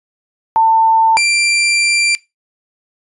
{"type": "tone pair in turn", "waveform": ["sine", "sawtooth"], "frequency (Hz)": [895, 2363], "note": ["A5", "D7"], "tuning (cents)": [29, 10], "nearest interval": "octave + perfect fourth", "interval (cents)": 1681, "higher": "second", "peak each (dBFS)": -7, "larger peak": "neither", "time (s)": [[0.56, 1.17], [1.17, 2.15]], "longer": "second", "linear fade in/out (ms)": 0, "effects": ["noise-tail reverb RT60 0.2 s tail -20 dB re dry", "resampled to 24000 Hz"]}